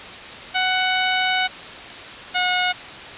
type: tone pair in turn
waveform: 10% pulse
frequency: 744 / 727 Hz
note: F#5 / F#5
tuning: +9 / -31 cents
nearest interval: unison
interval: 40 cents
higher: first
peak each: -9 dBFS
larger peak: neither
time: 0.54-1.48 / 2.34-2.73 s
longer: first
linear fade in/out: 20 ms
effects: white hiss -35 dBFS RMS until 3.17 s + resampled to 8000 Hz